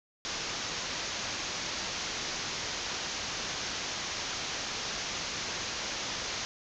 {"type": "low-pass noise", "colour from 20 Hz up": "white", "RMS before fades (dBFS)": -36, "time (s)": [0.25, 6.45], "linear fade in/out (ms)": 0, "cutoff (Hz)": 6700, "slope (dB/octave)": 96, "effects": []}